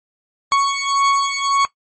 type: beating tone pair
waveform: 40% pulse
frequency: 1110 / 1111.8 Hz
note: C#6 / C#6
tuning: +2 / +5 cents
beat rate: 1.8 Hz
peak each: -17 dBFS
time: 0.52-1.65 s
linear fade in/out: 0 ms
effects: noise-tail reverb RT60 0.1 s tail -18 dB re dry + MP3 32 kbps